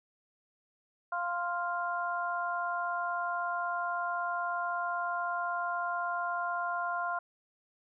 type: harmonic tone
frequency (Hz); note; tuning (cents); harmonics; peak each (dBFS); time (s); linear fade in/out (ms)
349.1; F4; -1; 2 / 3 / 4; -35 / -35 / -35; 1.12-7.19; 5
effects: none